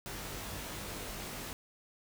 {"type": "noise with comb filter", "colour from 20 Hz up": "pink", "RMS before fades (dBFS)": -42, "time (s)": [0.06, 1.53], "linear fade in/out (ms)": 0, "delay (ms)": 20, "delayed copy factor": 0.9, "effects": []}